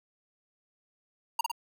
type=tone with echo; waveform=square; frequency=932.3 Hz; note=A#5; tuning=in tune; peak=-25 dBFS; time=1.39-1.41 s; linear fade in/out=5 ms; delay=53 ms; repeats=2; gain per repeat=-3 dB; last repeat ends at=1.516 s; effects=10-bit